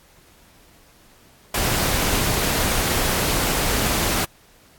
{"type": "noise", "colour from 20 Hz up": "pink", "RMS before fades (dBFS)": -21, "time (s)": [1.54, 4.25], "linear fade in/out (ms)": 5, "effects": ["pink hiss -53 dBFS RMS until 4.78 s", "AAC 64 kbps"]}